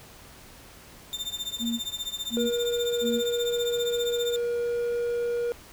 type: tone with tremolo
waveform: 35% pulse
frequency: 3600 Hz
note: A7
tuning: 39 cents sharp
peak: -25 dBFS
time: 1.13-4.36 s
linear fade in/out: 0 ms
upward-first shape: triangle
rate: 15 Hz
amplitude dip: 95%
type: tone bursts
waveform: sine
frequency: 233.1 Hz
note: A#3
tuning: in tune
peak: -26 dBFS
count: 3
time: 1.59-3.22 s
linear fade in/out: 50 ms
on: 210 ms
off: 500 ms
type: tone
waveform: triangle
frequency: 476.3 Hz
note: A#4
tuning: 37 cents sharp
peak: -23 dBFS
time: 2.37-5.52 s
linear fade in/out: 0 ms
effects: pink hiss -49 dBFS RMS until 5.72 s